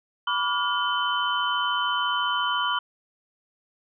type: tone cluster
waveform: sine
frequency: 983 / 1157 / 1420 / 3051 Hz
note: B5 / D6 / F6 / G7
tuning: -8 / -26 / +28 / -48 cents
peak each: -28 dBFS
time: 0.27-2.79 s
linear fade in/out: 5 ms
effects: none